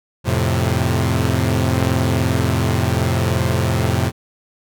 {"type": "chord", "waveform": "sawtooth", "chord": "F major", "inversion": "none", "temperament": "equal", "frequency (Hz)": [87.31, 110, 130.81], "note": ["F2", "A2", "C3"], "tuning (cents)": [0, 0, 0], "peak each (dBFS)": -16, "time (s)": [0.24, 4.12], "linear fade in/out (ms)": 50, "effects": []}